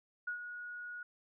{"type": "tone with ADSR envelope", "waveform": "sine", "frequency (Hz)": 1452, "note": "F#6", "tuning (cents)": -33, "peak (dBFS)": -34, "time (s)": [0.27, 1.03], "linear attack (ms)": 8, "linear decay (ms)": 100, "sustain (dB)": -8, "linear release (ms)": 3, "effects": []}